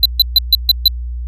square tone bursts, 4013 Hz, B7, 27 cents sharp, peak -5 dBFS, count 6, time 0.03-0.88 s, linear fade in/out 2 ms, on 25 ms, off 140 ms, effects added 60 Hz sine -20 dBFS peak until 1.27 s

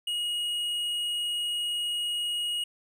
sine tone with tanh clipping, 2887 Hz, F#7, 43 cents flat, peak -29 dBFS, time 0.07-2.64 s, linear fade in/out 5 ms, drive 9 dB, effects none

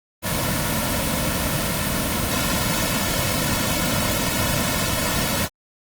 pink noise with comb filter, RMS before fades -22 dBFS, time 0.22-5.49 s, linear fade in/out 50 ms, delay 2.5 ms, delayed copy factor -0.75, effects Opus 24 kbps

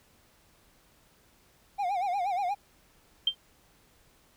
triangle tone with vibrato, 758 Hz, F#5, 42 cents sharp, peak -25 dBFS, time 1.78-2.55 s, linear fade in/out 20 ms, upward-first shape sine, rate 8.4 Hz, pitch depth 140 cents each way
sine tone with exponential decay, 3150 Hz, G7, 8 cents sharp, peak -18 dBFS, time 3.27-3.35 s, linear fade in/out 5 ms, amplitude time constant 17 ms
effects pink hiss -63 dBFS RMS until 4.36 s

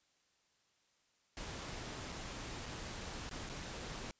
pink noise with dropouts, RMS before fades -45 dBFS, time 1.37-4.11 s, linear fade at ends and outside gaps 0 ms, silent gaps 2.12-2.124 / 2.658-2.662 / 3.293-3.312 / 3.491-3.497 s, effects white hiss -75 dBFS RMS until 4.19 s + resampled to 16000 Hz

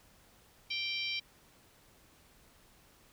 harmonic tone, 783 Hz, G5, 2 cents flat, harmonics 3 / 4 / 5 / 6 / 7, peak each -37 / -39 / -41 / -43 / -44 dBFS, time 0.7-1.2 s, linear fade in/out 10 ms, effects pink hiss -63 dBFS RMS until 3.12 s

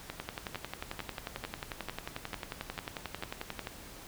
two click trains, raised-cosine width 0.3 ms, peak -20 / -21 dBFS, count 39 / 9, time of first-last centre 0.2-3.593 / 0.1-3.671 s, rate 11.2 / 2.24 Hz, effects pink hiss -49 dBFS RMS until 4.07 s

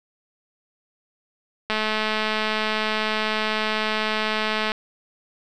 click train, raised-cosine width 0.3 ms, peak -8 dBFS, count 653, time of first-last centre 1.7-4.719 s, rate 216 Hz, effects none

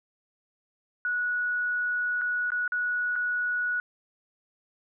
sine tone with dropouts, 1465 Hz, F#6, 18 cents flat, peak -25 dBFS, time 1.05-3.8 s, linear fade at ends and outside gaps 1 ms, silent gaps 2.213-2.217 / 2.504-2.519 / 2.678-2.721 / 3.156-3.161 s, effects none

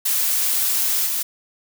blue noise with level steps, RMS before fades -20 / -23 dBFS, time 0.05-1.23 s, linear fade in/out 10 ms, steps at 1.05 s, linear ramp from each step 20 ms, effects none

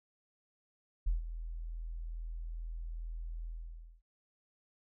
sine tone with ADSR envelope, 41.17 Hz, E1, 1 cent flat, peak -25 dBFS, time 1.06-4.02 s, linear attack 14 ms, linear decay 140 ms, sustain -13 dB, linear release 570 ms, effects tanh soft clip ceiling -22 dBFS

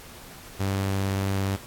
sawtooth tone, 97.4 Hz, G2, 11 cents flat, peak -20 dBFS, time 0.59-1.57 s, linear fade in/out 20 ms, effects pink hiss -45 dBFS RMS until 1.66 s + AAC 64 kbps

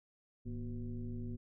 sine tone with frequency modulation, 106.7 Hz, G#2, 47 cents sharp, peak -38 dBFS, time 0.45-1.37 s, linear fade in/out 20 ms, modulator 133 Hz, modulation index 1.3, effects none

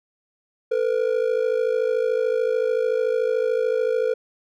triangle ring-modulated tone, 475.5 Hz, A#4, 34 cents sharp, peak -14 dBFS, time 0.71-4.14 s, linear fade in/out 10 ms, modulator 26.8 Hz, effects none

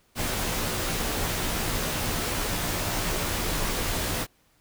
pink noise with comb filter, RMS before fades -28 dBFS, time 0.15-4.27 s, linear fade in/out 50 ms, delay 15 ms, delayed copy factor -0.55, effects pink hiss -64 dBFS RMS until 4.6 s

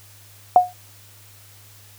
sine tone with exponential decay, 724 Hz, F#5, 38 cents flat, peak -4 dBFS, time 0.56-0.73 s, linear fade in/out 1 ms, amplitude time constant 35 ms, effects added 101 Hz sine -49 dBFS peak until 1.98 s + white hiss -49 dBFS RMS until 1.98 s

